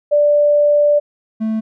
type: tone pair in turn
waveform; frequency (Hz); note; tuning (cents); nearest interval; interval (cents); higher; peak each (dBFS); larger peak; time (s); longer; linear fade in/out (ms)
sine / triangle; 587.3 / 220; D5 / A3; 0 / 0; octave + perfect fourth; 1700; first; -9 / -14; first; 0.11-1 / 1.4-1.61; first; 20
effects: none

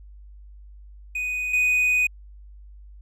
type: tone pair in turn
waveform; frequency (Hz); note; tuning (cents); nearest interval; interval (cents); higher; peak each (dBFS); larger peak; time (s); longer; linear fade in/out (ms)
triangle; 2489 / 2489; D#7 / D#7; 0 / 0; unison; 0; neither; -23 / -16; second; 1.15-1.53 / 1.53-2.07; second; 5
effects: added 50 Hz sine -42 dBFS peak until 3.01 s

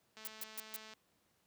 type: click train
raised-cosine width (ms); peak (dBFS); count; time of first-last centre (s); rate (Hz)
0.2; -36; 168; 0.17-0.936; 218
type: noise bursts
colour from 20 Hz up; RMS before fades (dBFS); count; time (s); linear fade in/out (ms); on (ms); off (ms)
blue; -42; 4; 0.25-0.762; 0; 23; 140
effects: pink hiss -75 dBFS RMS until 1.46 s + high-pass 100 Hz 12 dB/octave

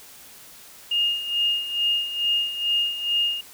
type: tone with tremolo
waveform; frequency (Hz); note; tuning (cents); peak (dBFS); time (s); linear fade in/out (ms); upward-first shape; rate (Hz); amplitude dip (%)
sine; 2838; F7; +27; -18; 0.91-3.41; 5; sine; 2.3; 70
effects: white hiss -46 dBFS RMS until 3.53 s

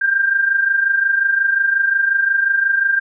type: tone pair together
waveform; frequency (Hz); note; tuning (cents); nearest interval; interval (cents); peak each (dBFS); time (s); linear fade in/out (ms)
sine; 1568 / 1593.6; G6 / G6; 0 / +28; unison; 28; -20 / -14; 0.01-3; 10
effects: none

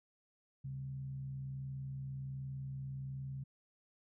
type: tone with frequency modulation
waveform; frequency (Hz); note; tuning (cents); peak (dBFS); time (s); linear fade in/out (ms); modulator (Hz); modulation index
sine; 135.4; C#3; -40; -40; 0.64-3.44; 10; 61.3; 0.3
effects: none

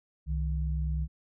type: tone pair together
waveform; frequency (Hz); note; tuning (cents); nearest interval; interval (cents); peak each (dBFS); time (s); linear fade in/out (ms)
sine; 65.41 / 155.69; C2 / D#3; 0 / +1; octave + minor third; 1501; -28 / -34; 0.26-1.08; 50
effects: none

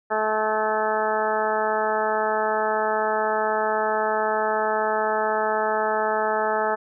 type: harmonic tone with a mistuned harmonic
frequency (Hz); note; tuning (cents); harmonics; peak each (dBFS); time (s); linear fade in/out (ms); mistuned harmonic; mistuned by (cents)
216.1; A3; -31; 1 / 2 / 3 / 4 / 5 / 6 / 7 / 8; -37 / -27 / -26 / -25 / -33 / -29 / -33 / -32; 0.1-6.76; 20; 7; +21
effects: none

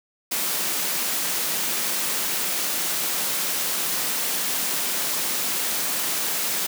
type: high-pass noise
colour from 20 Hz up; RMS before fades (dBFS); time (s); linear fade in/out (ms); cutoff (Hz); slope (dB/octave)
white; -25; 0.31-6.67; 10; 150; 48
effects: none

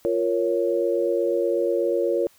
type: chord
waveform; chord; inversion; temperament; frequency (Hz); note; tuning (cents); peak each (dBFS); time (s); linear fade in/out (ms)
sine; Bb minor; second; equal; 349.2 / 466.2 / 554.4; F4 / Bb4 / Db5; 0 / 0 / 0; -24; 0.05-2.27; 0
effects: white hiss -57 dBFS RMS until 2.38 s

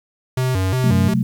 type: tone with vibrato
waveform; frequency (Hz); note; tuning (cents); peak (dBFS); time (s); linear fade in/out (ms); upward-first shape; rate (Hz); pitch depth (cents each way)
square; 110; A2; 0; -17; 0.37-1.14; 5; square; 2.8; 270
type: chord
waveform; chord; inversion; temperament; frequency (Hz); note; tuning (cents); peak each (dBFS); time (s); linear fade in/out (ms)
sine; F# diminished; second; equal; 130.81 / 185 / 220; C3 / F#3 / A3; 0 / 0 / 0; -19; 0.84-1.23; 2
effects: 8-bit

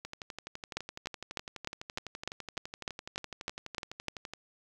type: two click trains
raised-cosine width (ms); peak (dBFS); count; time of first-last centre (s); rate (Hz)
0.2; -16 / -23; 12 / 52; 0.77-4.083 / 0.05-4.336; 3.32 / 11.9
effects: 9-bit

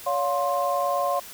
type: tone cluster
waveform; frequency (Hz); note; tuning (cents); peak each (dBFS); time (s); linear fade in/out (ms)
sine; 566 / 708 / 1054; C#5 / F5 / C6; +36 / +23 / +12; -26; 0.06-1.2; 10
effects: white hiss -42 dBFS RMS until 1.33 s

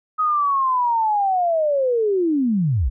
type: linear sweep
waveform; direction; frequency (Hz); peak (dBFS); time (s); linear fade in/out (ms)
sine; down; 1267 to 48.2; -16; 0.18-2.9; 20
effects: none

